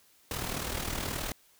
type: noise with amplitude modulation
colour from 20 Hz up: pink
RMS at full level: -32 dBFS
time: 0.31-1.32 s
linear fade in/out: 2 ms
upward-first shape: sine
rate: 39 Hz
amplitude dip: 60%
effects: white hiss -63 dBFS RMS until 1.59 s